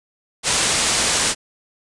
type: low-pass noise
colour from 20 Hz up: white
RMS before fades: -19 dBFS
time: 0.43-1.35 s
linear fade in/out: 50 ms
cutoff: 9500 Hz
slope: 48 dB/octave
effects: resampled to 24000 Hz